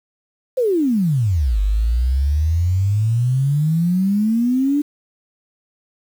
sine exponential two-way sweep, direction down then up, 535 to 48.61 to 296.7 Hz, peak -14 dBFS, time 0.57-4.82 s, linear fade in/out 10 ms, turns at 1.6 s, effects 7-bit

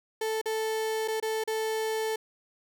35% pulse tone with dropouts, 440 Hz, A4, in tune, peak -26 dBFS, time 0.21-2.16 s, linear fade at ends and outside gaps 5 ms, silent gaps 0.415-0.457 / 1.078-1.082 / 1.201-1.225 / 1.439-1.475 s, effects none

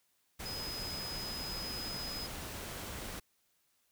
sine tone in noise, 5040 Hz, D#8, 21 cents sharp, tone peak -40 dBFS, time 0.45-2.27 s, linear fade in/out 10 ms, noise pink, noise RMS -43 dBFS, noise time 0.39-3.2 s, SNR 0 dB, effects white hiss -75 dBFS RMS until 3.91 s

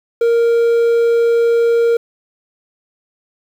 triangle tone, 466.2 Hz, A#4, in tune, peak -8 dBFS, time 0.21-1.97 s, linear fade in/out 5 ms, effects 7-bit

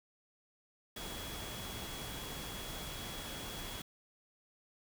sine tone in noise, 3347 Hz, G#7, 13 cents sharp, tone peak -49 dBFS, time 0.96-3.82 s, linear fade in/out 5 ms, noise pink, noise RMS -44 dBFS, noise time 0.96-3.82 s, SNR -8 dB, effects none

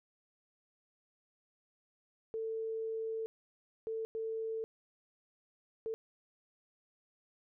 sine tone bursts at uneven times, 446 Hz, A4, 23 cents sharp, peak -35 dBFS, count 4, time 2.34-3.26 / 3.87-4.05 / 4.15-4.64 / 5.86-5.94 s, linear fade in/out 0 ms, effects none

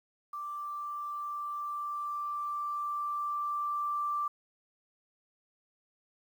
sine tone with level ramp, 1174.7 Hz, D6, in tune, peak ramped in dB -36 to -29 dBFS, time 0.33-4.28 s, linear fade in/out 5 ms, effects 10-bit

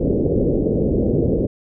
white low-pass noise, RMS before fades -18 dBFS, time 0-1.47 s, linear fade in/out 10 ms, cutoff 510 Hz, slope 48 dB/octave, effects none

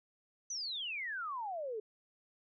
sine exponential sweep, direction down, 6190 to 413.2 Hz, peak -37 dBFS, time 0.5-1.8 s, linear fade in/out 5 ms, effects none

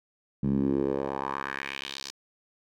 10% pulse tone with band-pass filter sweep, 68.3 Hz, C#2, 25 cents flat, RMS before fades -30 dBFS, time 0.43-2.11 s, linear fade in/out 5 ms, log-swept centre 170 to 5400 Hz, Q 2.5, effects none

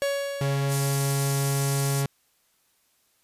45% pulse tone with exponential decay, 560 Hz, C#5, 18 cents sharp, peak -22 dBFS, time 0.02-1.63 s, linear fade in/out 0 ms, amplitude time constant 350 ms
45% pulse tone, 138.7 Hz, C#3, 1 cent sharp, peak -23 dBFS, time 0.41-2.06 s, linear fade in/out 2 ms
white band-pass noise, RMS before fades -34 dBFS, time 0.68-2.05 s, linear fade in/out 50 ms, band 4700 to 12000 Hz, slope 24 dB/octave
effects white hiss -67 dBFS RMS until 3.23 s + resampled to 32000 Hz

